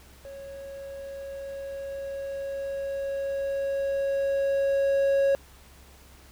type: tone with level ramp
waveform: triangle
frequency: 551 Hz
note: C#5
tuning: 11 cents flat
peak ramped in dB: -37 to -17 dBFS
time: 0.25-5.35 s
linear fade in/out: 0 ms
effects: added 66 Hz sine -52 dBFS peak until 6.31 s + pink hiss -54 dBFS RMS until 6.31 s